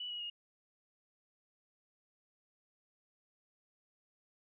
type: tone with pitch steps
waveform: sine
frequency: 2956 / 2907 / 2859 Hz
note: F#7 / F#7 / F7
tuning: -2 / -31 / +40 cents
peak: -39 dBFS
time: 0-0.3 s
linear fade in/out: 5 ms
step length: 100 ms
effects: none